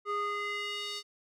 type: tone with band-pass filter sweep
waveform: square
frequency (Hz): 411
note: G#4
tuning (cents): -18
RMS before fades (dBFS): -35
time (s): 0.05-1.03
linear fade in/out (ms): 50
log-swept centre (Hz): 1000 to 4600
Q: 2.2
effects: none